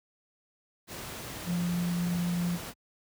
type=tone in noise; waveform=sine; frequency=174.61 Hz; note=F3; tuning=in tune; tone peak=-27 dBFS; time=1.45-2.59 s; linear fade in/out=50 ms; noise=pink; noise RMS=-40 dBFS; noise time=0.87-2.74 s; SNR=+10 dB; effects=high-pass 60 Hz 12 dB/octave